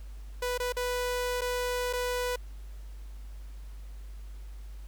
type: tone with dropouts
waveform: sawtooth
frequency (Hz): 493.9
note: B4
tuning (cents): 0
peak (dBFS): -25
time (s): 0.42-2.36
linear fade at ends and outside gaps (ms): 5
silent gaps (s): 0.578-0.599 / 0.724-0.766 / 1.41-1.416 / 1.929-1.933
effects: added 50 Hz sine -40 dBFS peak until 4.87 s + pink hiss -60 dBFS RMS until 4.87 s